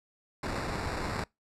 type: noise with sample-and-hold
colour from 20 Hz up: pink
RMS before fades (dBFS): -34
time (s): 0.43-1.24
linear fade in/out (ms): 5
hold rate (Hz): 3150
effects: noise-tail reverb RT60 0.2 s tail -25 dB re dry + low-pass 8000 Hz 12 dB/octave